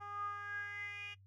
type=tone with band-pass filter sweep; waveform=10% pulse; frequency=408.7 Hz; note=G#4; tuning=28 cents flat; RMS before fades=-44 dBFS; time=0-1.15 s; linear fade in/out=20 ms; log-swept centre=1000 to 2700 Hz; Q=9.1; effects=noise-tail reverb RT60 0.1 s tail -18 dB re dry + added 97 Hz sine -59 dBFS peak until 1.26 s